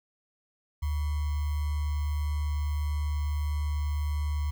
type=tone with sample-and-hold; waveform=sine; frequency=74.2 Hz; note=D2; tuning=18 cents sharp; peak=-26 dBFS; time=0.82-4.51 s; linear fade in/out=10 ms; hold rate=1050 Hz; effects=none